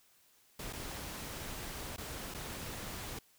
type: noise with dropouts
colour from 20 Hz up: pink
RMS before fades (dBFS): -43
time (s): 0.59-3.19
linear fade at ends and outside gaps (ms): 5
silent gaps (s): 0.728-0.732 / 1.964-1.98 / 2.341-2.345
effects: white hiss -67 dBFS RMS until 3.38 s